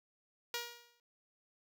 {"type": "tone with exponential decay", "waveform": "5% pulse", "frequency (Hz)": 475.8, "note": "A#4", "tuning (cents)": 35, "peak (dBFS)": -23, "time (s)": [0.54, 1], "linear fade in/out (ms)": 1, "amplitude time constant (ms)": 98, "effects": []}